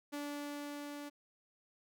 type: tone with level ramp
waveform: sawtooth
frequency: 290 Hz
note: D4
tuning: 22 cents flat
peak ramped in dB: -35 to -40 dBFS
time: 0.12-1.1 s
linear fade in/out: 20 ms
effects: none